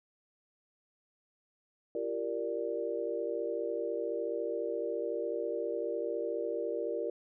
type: chord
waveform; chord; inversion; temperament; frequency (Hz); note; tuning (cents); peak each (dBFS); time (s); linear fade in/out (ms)
sine; G minor seventh; third; equal with one note detuned; 342.2 / 392 / 466.2 / 587.3; F4 / G4 / Bb4 / D5; -35 / 0 / 0 / 0; -39 / -39 / -35 / -38; 1.95-7.1; 2
effects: none